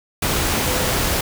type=tone in noise; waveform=sine; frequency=504 Hz; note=B4; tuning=35 cents sharp; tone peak=-27 dBFS; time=0.66-0.92 s; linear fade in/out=5 ms; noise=pink; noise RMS=-20 dBFS; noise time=0.22-1.21 s; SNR=-10 dB; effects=none